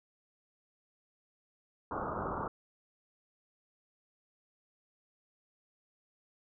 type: low-pass noise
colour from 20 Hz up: white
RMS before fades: -37 dBFS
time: 1.91-2.48 s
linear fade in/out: 2 ms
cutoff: 1400 Hz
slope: 96 dB/octave
effects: none